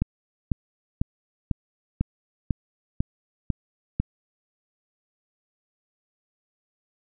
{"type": "click train", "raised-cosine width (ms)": 5, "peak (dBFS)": -10, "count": 9, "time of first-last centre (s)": [0.02, 4], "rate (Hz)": 2.01, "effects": []}